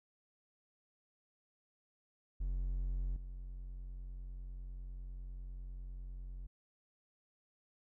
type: tone with level steps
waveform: triangle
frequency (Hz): 45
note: F#1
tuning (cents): -47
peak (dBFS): -32 / -41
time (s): 2.4-6.47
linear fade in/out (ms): 10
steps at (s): 3.16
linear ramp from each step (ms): 2
effects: none